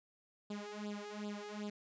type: tone with flanger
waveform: sawtooth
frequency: 207.7 Hz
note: G#3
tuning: in tune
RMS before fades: -44 dBFS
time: 0.5-1.7 s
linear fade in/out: 5 ms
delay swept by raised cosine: 0.24 to 2.44 ms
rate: 2.6 Hz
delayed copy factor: +0.9
effects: resampled to 16000 Hz